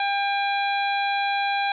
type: harmonic tone with a mistuned harmonic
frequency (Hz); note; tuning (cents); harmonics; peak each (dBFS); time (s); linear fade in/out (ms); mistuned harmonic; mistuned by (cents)
800; G5; +35; 1 / 2 / 3 / 4 / 5; -23 / -29 / -29 / -35 / -35; 0-1.72; 2; 4; +75
effects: none